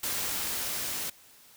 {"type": "noise with level ramp", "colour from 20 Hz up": "white", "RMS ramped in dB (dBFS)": [-31, -34], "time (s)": [0.03, 1.1], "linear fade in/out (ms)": 5, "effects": ["white hiss -56 dBFS RMS until 1.56 s"]}